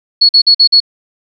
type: tone bursts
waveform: sine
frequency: 4371 Hz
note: C#8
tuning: 25 cents flat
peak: -3 dBFS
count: 5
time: 0.21-0.803 s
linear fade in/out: 10 ms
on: 81 ms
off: 47 ms
effects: none